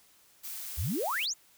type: noise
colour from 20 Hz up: blue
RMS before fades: -40 dBFS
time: 0.43-1.27 s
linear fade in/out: 20 ms
type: exponential sweep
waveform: sine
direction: up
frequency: 61.74 to 7420 Hz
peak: -29 dBFS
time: 0.77-1.34 s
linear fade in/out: 20 ms
effects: white hiss -62 dBFS RMS until 1.57 s